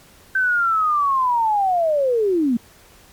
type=linear sweep; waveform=sine; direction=down; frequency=1553 to 220.8 Hz; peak=-15 dBFS; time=0.35-2.57 s; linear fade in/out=5 ms; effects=pink hiss -49 dBFS RMS until 3.12 s + MP3 96 kbps